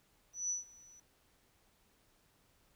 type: tone with ADSR envelope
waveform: sine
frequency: 5940 Hz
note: F#8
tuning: 6 cents sharp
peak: -32 dBFS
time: 0.33-1 s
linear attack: 170 ms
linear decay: 140 ms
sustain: -24 dB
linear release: 5 ms
effects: pink hiss -71 dBFS RMS until 2.75 s